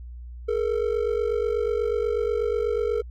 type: ring-modulated tone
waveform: triangle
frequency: 447.3 Hz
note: A4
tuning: 28 cents sharp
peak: -17 dBFS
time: 0.48-3.02 s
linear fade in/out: 10 ms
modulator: 24.1 Hz
effects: added 60 Hz sine -36 dBFS peak until 3.1 s